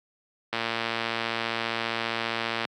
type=click train; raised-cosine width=0.3 ms; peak=-11 dBFS; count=245; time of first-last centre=0.53-2.652 s; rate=115 Hz; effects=high-pass 150 Hz 12 dB/octave + Opus 48 kbps